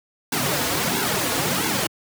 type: noise with flanger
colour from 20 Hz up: pink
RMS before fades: -22 dBFS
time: 0.32-1.87 s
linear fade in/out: 5 ms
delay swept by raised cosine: 1.6 to 5.2 ms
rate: 1.5 Hz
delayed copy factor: -0.8
effects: high-pass 150 Hz 12 dB/octave